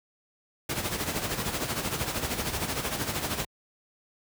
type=noise with tremolo; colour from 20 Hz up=pink; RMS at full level=-28 dBFS; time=0.69-3.45 s; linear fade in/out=5 ms; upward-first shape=sine; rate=13 Hz; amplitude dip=60%; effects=high-pass 60 Hz 12 dB/octave